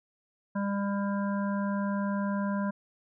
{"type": "harmonic tone", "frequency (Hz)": 200, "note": "G3", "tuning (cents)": 35, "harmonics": [1, 3, 5, 7, 8], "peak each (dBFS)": [-28, -37, -37, -44, -43], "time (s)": [0.55, 2.71], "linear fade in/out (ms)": 10, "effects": []}